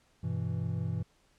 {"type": "chord", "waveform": "triangle", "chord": "E minor", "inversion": "first", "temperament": "equal", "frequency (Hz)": [98, 123.47, 164.81], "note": ["G2", "B2", "E3"], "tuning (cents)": [0, 0, 0], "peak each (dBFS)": -33, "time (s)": [0.23, 1.03], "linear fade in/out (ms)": 10, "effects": ["pink hiss -68 dBFS RMS until 1.38 s", "low-pass 9000 Hz 12 dB/octave"]}